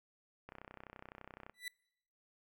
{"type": "click train", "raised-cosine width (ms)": 0.5, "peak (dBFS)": -34, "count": 33, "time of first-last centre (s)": [0.49, 1.496], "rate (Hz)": 31.8}
{"type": "tone with exponential growth", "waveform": "30% pulse", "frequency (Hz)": 1975.5, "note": "B6", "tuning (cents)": 0, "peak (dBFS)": -34, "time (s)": [1.54, 1.68], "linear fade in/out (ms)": 2, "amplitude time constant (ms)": 29}
{"effects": ["noise-tail reverb RT60 0.8 s tail -26 dB re dry"]}